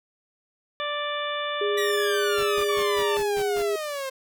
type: harmonic tone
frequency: 587.3 Hz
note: D5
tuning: in tune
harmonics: 1 / 2 / 3 / 4 / 5 / 6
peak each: -31 / -31 / -34 / -38 / -38 / -34 dBFS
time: 0.8-3.17 s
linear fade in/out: 0 ms
type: tone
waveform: sine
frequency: 410 Hz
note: G#4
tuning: 22 cents flat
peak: -23 dBFS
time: 1.61-3.76 s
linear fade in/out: 5 ms
type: exponential sweep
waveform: sawtooth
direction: down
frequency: 1945 to 523.3 Hz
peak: -25 dBFS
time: 1.77-4.1 s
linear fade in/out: 10 ms
type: noise bursts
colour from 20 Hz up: pink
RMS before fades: -38 dBFS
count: 7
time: 2.37-3.626 s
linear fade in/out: 10 ms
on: 68 ms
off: 130 ms
effects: none